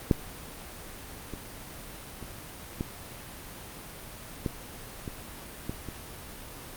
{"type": "clicks", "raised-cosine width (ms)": 3, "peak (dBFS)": [-7, -23, -28, -16, -15, -21, -18, -23], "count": 8, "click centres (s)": [0.112, 1.337, 2.227, 2.809, 4.462, 5.078, 5.695, 5.887], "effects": ["pink hiss -43 dBFS RMS until 6.76 s", "Opus 32 kbps"]}